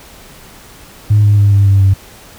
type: tone with pitch steps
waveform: sine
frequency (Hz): 104.9 / 103.22 / 101.56 / 99.93 / 98.33 / 96.75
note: G#2 / G#2 / G#2 / G2 / G2 / G2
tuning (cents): +18 / -10 / -38 / +34 / +6 / -22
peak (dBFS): -4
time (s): 1.1-1.94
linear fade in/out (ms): 10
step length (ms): 140
effects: tanh soft clip ceiling -2 dBFS + pink hiss -38 dBFS RMS until 2.38 s